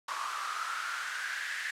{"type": "noise with high-pass filter sweep", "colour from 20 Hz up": "pink", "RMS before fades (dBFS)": -36, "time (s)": [0.08, 1.71], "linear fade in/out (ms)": 5, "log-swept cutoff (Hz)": [1100, 1800], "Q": 8.1, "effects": ["low-pass 8000 Hz 12 dB/octave"]}